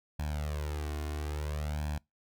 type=tone with flanger; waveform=sawtooth; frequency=74.8 Hz; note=D2; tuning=32 cents sharp; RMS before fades=-35 dBFS; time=0.19-1.98 s; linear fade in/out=5 ms; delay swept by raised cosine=1.2 to 2.8 ms; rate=0.59 Hz; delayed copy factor=+1; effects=noise-tail reverb RT60 0.2 s tail -25 dB re dry